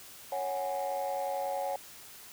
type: chord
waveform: sine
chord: C# suspended fourth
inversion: none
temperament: equal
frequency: 554.4 / 740 / 830.6 Hz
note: C#5 / F#5 / G#5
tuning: 0 / 0 / 0 cents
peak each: -33 / -34 / -35 dBFS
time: 0.32-1.76 s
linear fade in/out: 2 ms
effects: tanh soft clip ceiling -26 dBFS + white hiss -50 dBFS RMS until 2.32 s